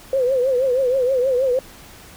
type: tone with vibrato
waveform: sine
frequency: 515 Hz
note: C5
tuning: 28 cents flat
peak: -15 dBFS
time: 0.13-1.59 s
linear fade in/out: 2 ms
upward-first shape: triangle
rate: 6.3 Hz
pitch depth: 120 cents each way
effects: pink hiss -43 dBFS RMS until 2.16 s

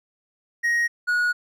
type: tone pair in turn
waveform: triangle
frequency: 1880 / 1455.1 Hz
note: A#6 / F#6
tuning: +14 / -29 cents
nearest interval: major third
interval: 443 cents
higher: first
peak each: -17 dBFS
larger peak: neither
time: 0.63-0.88 / 1.07-1.33 s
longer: second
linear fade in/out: 20 ms
effects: none

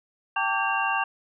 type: tone cluster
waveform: sine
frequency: 783 / 895 / 1153 / 1594 / 2761 Hz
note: G5 / A5 / D6 / G6 / F7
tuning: -2 / +29 / -32 / +28 / -20 cents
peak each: -29 dBFS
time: 0.36-1.04 s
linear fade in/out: 5 ms
effects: none

